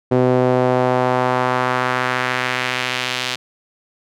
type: tone with band-pass filter sweep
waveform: sawtooth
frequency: 126.5 Hz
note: B2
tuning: 42 cents sharp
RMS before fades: -18 dBFS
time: 0.11-3.36 s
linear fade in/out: 10 ms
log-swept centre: 410 to 3600 Hz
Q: 1.3
effects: none